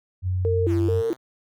sine tone with pitch glide, 92 to 93.93 Hz, F#2 to F#2, -9 to +27 cents, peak -21 dBFS, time 0.22-1.03 s, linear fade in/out 50 ms, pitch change +36 cents, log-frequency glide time 0.64-0.81 s
sine tone with vibrato, 391.9 Hz, G4, in tune, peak -21 dBFS, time 0.45-1.13 s, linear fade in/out 0 ms, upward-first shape square, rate 2.3 Hz, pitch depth 260 cents each way
5% pulse linear two-way sweep, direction down then up, 279.5 to 94.6 to 132.5 Hz, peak -28 dBFS, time 0.66-1.17 s, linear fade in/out 50 ms, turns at 0.81 s
effects none

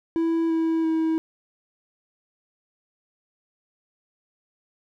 triangle tone with pitch steps, 329.6 / 325.6 / 321.7 Hz, E4 / E4 / E4, 0 / -21 / -42 cents, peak -18 dBFS, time 0.16-1.18 s, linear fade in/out 0 ms, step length 340 ms, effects none

